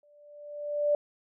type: tone with exponential growth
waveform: sine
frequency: 587.3 Hz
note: D5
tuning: in tune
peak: -20 dBFS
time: 0.03-0.95 s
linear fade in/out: 2 ms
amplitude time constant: 200 ms
effects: none